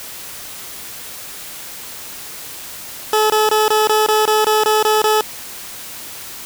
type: tone bursts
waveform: 20% pulse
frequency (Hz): 430.1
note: A4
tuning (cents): -39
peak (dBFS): -7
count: 11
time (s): 3.13-5.21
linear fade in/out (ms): 2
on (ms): 170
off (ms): 21
effects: white hiss -32 dBFS RMS until 6.45 s